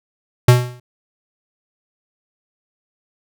square tone with exponential decay, 123.47 Hz, B2, in tune, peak -4 dBFS, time 0.48-0.8 s, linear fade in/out 5 ms, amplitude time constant 68 ms, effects none

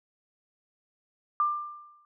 sine tone with exponential decay, 1190 Hz, D6, 22 cents sharp, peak -20 dBFS, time 1.4-2.05 s, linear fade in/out 1 ms, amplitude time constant 140 ms, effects none

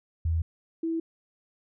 sine tone pair in turn, 81.8 / 327.9 Hz, E2 / E4, -13 / -9 cents, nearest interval 2 octaves, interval 2404 cents, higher second, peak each -23 / -26 dBFS, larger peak first, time 0.25-0.42 / 0.83-1 s, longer neither, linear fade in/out 5 ms, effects none

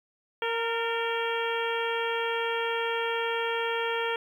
harmonic tone with a mistuned harmonic, 462.2 Hz, A#4, 15 cents flat, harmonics 1 / 2 / 3 / 4 / 5 / 6 / 7, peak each -30 / -33 / -35 / -36 / -37 / -38 / -38 dBFS, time 0.42-4.16 s, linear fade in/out 2 ms, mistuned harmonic 4, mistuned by -37 cents, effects 10-bit

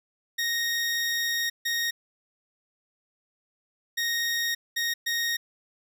20% pulse tone bursts at uneven times, 1864.7 Hz, A#6, in tune, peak -20 dBFS, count 5, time 0.38-1.5 / 1.65-1.91 / 3.97-4.55 / 4.76-4.94 / 5.06-5.37 s, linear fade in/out 10 ms, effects none

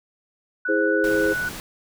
sine tone, 1480 Hz, F#6, in tune, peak -23 dBFS, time 0.65-1.49 s, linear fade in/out 5 ms
sine chord, E augmented, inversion none, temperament equal with one note detuned, 324.9 / 415.3 / 523.3 Hz, E4 / G#4 / B#4, -25 / 0 / 0 cents, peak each -23 dBFS, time 0.68-1.34 s, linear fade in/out 20 ms
pink noise, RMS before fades -35 dBFS, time 1.04-1.6 s, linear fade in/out 0 ms
effects none

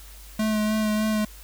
square tone with vibrato, 214.9 Hz, A3, 41 cents flat, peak -22 dBFS, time 0.39-1.25 s, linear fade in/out 5 ms, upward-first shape sine, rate 3.3 Hz, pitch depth 19 cents each way, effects added 50 Hz sine -43 dBFS peak until 1.43 s + white hiss -48 dBFS RMS until 1.43 s

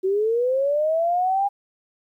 sine linear sweep, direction up, 370 to 811 Hz, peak -18 dBFS, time 0.03-1.49 s, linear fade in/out 20 ms, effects 10-bit

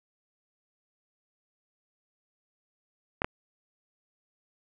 clicks, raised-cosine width 0.5 ms, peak -12 dBFS, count 2, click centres 3.219 / 3.245 s, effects none

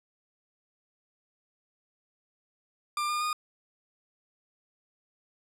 40% pulse tone with pitch steps, 1193 / 1209.7 / 1226.5 Hz, D6 / D#6 / D#6, +27 / -49 / -25 cents, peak -27 dBFS, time 2.97-3.33 s, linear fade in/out 2 ms, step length 120 ms, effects low-pass 12000 Hz 12 dB/octave

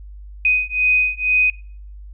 sine beating tone pair, 2499 / 2501.1 Hz, D#7 / D#7, +7 / +8 cents, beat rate 2.1 Hz, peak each -18 dBFS, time 0.45-1.5 s, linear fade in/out 2 ms, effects noise-tail reverb RT60 0.5 s tail -22 dB re dry + added 50 Hz sine -34 dBFS peak until 2.13 s

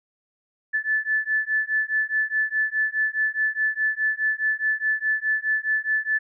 sine beating tone pair, 1740 / 1744.8 Hz, A6 / A6, -20 / -15 cents, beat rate 4.8 Hz, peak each -24 dBFS, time 0.73-6.19 s, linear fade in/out 20 ms, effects none

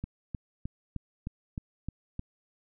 click train, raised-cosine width 5 ms, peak -22 dBFS, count 8, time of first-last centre 0.04-2.194 s, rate 3.25 Hz, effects none

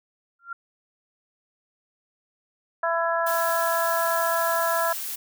sine tone with exponential growth, 1384 Hz, F6, 16 cents flat, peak -27 dBFS, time 0.39-0.53 s, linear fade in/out 5 ms, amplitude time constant 29 ms
harmonic tone, 334.1 Hz, E4, 23 cents sharp, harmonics 2 / 3 / 4 / 5, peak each -25 / -27 / -28 / -29 dBFS, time 2.83-4.93 s, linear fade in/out 5 ms
blue noise, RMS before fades -32 dBFS, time 3.26-5.16 s, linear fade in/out 10 ms
effects none

